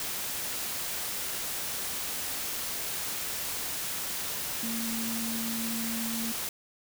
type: tone in noise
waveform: sine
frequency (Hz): 227.8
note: A#3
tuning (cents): -40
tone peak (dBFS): -33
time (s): 4.63-6.32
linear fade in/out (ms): 2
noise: white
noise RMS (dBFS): -34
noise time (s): 0-6.49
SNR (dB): -2
effects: none